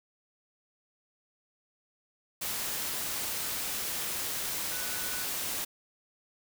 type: tone in noise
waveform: sine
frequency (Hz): 1482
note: F#6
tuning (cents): +2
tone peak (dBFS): -43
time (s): 4.71-5.25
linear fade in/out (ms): 10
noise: white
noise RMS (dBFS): -34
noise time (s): 2.41-5.65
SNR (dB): -12
effects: none